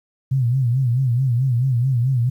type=tone with vibrato; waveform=sine; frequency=125.9 Hz; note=B2; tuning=34 cents sharp; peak=-15 dBFS; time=0.31-2.3 s; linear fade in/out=10 ms; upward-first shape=sine; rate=4.6 Hz; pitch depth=130 cents each way; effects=9-bit